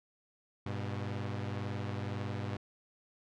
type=tone pair together; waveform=sawtooth; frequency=100.11 / 122 Hz; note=G2 / B2; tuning=+37 / -21 cents; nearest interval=minor third; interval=342 cents; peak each=-33 / -36 dBFS; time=0.66-2.57 s; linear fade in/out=5 ms; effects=low-pass 4000 Hz 12 dB/octave